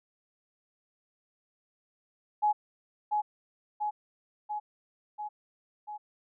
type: tone with echo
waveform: sine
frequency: 841 Hz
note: G#5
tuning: 22 cents sharp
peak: -22 dBFS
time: 2.42-2.53 s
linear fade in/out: 20 ms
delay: 690 ms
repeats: 5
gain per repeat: -3 dB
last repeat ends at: 5.98 s
effects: none